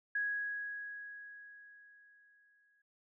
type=tone with exponential decay; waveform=sine; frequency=1661.2 Hz; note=G#6; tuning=in tune; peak=-31 dBFS; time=0.15-2.82 s; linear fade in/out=5 ms; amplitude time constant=580 ms; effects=none